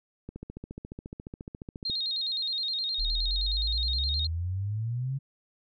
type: click train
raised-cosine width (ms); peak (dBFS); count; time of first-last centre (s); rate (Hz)
3; -26; 24; 0.29-1.898; 14.3
type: tone with vibrato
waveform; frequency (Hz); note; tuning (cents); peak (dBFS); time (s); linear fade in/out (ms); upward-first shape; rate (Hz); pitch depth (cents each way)
sine; 3951; B7; 0; -28; 1.85-4.27; 5; square; 9.6; 99
type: exponential sweep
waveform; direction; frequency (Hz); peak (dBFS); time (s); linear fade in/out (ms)
sine; up; 36.16 to 139.4; -28; 2.98-5.19; 20
effects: none